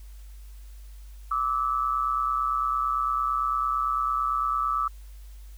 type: tone pair together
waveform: sine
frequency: 1167 / 1295.9 Hz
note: D6 / E6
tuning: -11 / -30 cents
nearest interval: major second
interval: 181 cents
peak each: -26 / -26 dBFS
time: 1.31-4.88 s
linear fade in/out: 5 ms
effects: added 50 Hz sine -41 dBFS peak until 5.57 s + white hiss -59 dBFS RMS until 5.57 s